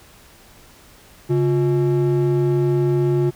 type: ring-modulated tone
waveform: triangle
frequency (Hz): 246.9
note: B3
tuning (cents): 0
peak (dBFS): -10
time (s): 1.29-3.31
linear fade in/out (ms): 20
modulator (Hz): 108
effects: pink hiss -48 dBFS RMS until 3.35 s